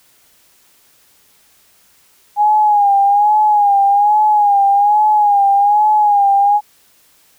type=tone with vibrato; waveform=sine; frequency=823 Hz; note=G#5; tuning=16 cents flat; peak=-8 dBFS; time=2.36-6.61 s; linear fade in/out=50 ms; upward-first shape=sine; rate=1.2 Hz; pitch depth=61 cents each way; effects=white hiss -52 dBFS RMS until 7.38 s